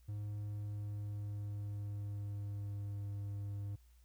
triangle tone with pitch glide, 103.83 to 101.17 Hz, G#2 to G#2, 0 to -45 cents, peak -37 dBFS, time 0.08-3.76 s, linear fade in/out 10 ms, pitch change -45 cents, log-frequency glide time 0.48-3.11 s, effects added 60 Hz sine -61 dBFS peak until 4.04 s + white hiss -75 dBFS RMS until 4.04 s

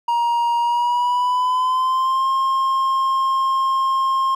triangle tone with pitch glide, 944 to 1065.7 Hz, A#5 to C6, +22 to +31 cents, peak -14 dBFS, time 0.08-4.35 s, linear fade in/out 5 ms, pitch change +209 cents, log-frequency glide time 0.59-2.29 s, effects none

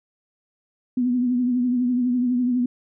sine tone with vibrato, 247.5 Hz, B3, 4 cents sharp, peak -18 dBFS, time 0.97-2.66 s, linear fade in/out 5 ms, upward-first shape triangle, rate 12 Hz, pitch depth 59 cents each way, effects none

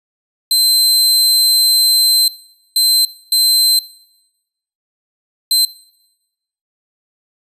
sawtooth tone bursts at uneven times, 4100 Hz, C8, 36 cents flat, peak -7 dBFS, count 4, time 0.51-2.28 / 2.76-3.05 / 3.32-3.79 / 5.51-5.65 s, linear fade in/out 2 ms, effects noise-tail reverb RT60 1.0 s tail -22 dB re dry + resampled to 32000 Hz

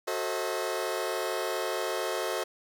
sawtooth chord, F# diminished seventh, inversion none, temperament just, 370 / 444 / 532.8 / 639.4 Hz, F#4 / A4 / C5 / Eb5, 0 / +16 / +31 / +47 cents, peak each -31 dBFS, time 0.07-2.44 s, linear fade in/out 10 ms, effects none

